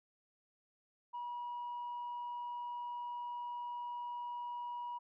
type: tone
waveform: sine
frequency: 965 Hz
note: B5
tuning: 40 cents flat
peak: -38 dBFS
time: 1.13-4.99 s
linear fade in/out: 20 ms
effects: tanh soft clip ceiling -37 dBFS